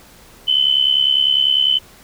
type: tone pair together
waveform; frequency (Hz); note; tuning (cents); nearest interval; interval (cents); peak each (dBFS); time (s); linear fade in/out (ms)
sine; 2997 / 3067; F#7 / G7; +22 / -38; unison; 40; -15; 0.47-1.79; 20
effects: pink hiss -45 dBFS RMS until 2.03 s

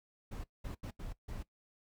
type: noise bursts at uneven times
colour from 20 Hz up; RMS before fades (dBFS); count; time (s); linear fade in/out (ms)
brown; -42; 5; 0.31-0.44 / 0.64-0.75 / 0.83-0.91 / 0.99-1.13 / 1.28-1.43; 10
effects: noise-tail reverb RT60 0.1 s tail -18 dB re dry

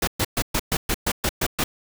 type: noise bursts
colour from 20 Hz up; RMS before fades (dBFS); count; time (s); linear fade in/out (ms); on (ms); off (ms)
pink; -22; 10; 0.02-1.64; 5; 54; 120
effects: none

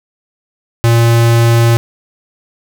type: tone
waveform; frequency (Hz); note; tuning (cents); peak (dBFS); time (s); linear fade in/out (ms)
square; 116.54; A#2; 0; -7; 0.84-1.77; 0
effects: none

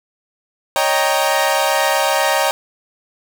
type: chord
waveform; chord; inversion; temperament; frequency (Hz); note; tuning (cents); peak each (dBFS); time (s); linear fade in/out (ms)
sawtooth; Eb dominant seventh; third; equal; 554.4 / 622.3 / 784 / 932.3; Db5 / Eb5 / G5 / Bb5; 0 / 0 / 0 / 0; -16; 0.76-2.51; 0
effects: none

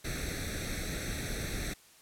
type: noise with comb filter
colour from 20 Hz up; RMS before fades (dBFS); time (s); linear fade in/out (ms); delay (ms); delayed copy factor
pink; -36; 0.04-1.74; 10; 0.5; +0.85
effects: white hiss -59 dBFS RMS until 2.01 s + low-pass 12000 Hz 12 dB/octave

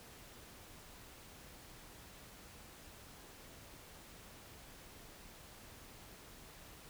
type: silence
effects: pink hiss -56 dBFS RMS until 6.89 s

